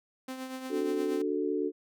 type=tone with tremolo; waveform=sawtooth; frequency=260 Hz; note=C4; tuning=11 cents flat; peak=-31 dBFS; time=0.28-1.22 s; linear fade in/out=5 ms; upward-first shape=triangle; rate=8.5 Hz; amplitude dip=55%
type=chord; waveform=sine; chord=D major; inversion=none; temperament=equal; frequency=293.7 / 370 / 440 Hz; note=D4 / F#4 / A4; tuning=0 / 0 / 0 cents; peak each=-32 dBFS; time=0.69-1.72 s; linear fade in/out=50 ms
effects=none